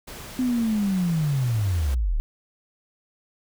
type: noise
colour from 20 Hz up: pink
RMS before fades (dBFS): -39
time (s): 0.07-1.95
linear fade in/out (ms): 10
type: linear sweep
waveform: sine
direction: down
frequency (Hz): 258.3 to 31.53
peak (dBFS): -20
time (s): 0.39-2.2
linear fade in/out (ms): 0
effects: none